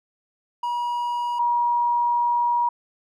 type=tone pair in turn; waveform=triangle / sine; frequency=961 / 956.3 Hz; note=B5 / A#5; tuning=-48 / +44 cents; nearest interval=unison; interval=8 cents; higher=first; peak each=-21 / -18 dBFS; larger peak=second; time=0.63-1.39 / 1.39-2.69 s; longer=second; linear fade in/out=5 ms; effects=none